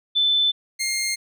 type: tone pair in turn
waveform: sine / 15% pulse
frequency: 3520 / 2122 Hz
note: A7 / C7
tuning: 0 / +24 cents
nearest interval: major sixth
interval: 876 cents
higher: first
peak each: -16 dBFS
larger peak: neither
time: 0.15-0.52 / 0.79-1.16 s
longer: neither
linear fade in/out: 20 ms
effects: none